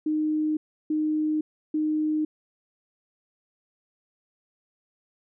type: tone bursts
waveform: sine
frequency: 307.7 Hz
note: D#4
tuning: 19 cents flat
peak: -22 dBFS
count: 3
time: 0.06-2.25 s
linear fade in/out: 5 ms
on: 510 ms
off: 330 ms
effects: none